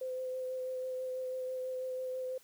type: tone with vibrato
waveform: sine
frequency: 513 Hz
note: C5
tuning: 34 cents flat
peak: -35 dBFS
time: 0.01-2.38 s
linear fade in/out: 5 ms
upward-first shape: sine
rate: 6.1 Hz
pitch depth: 14 cents each way
effects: white hiss -63 dBFS RMS until 2.43 s